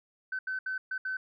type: tone bursts at uneven times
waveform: sine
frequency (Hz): 1524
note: G6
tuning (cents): -49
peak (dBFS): -30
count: 5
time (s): 0.32-0.39 / 0.47-0.59 / 0.66-0.78 / 0.91-0.98 / 1.05-1.17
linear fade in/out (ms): 5
effects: tanh soft clip ceiling -26 dBFS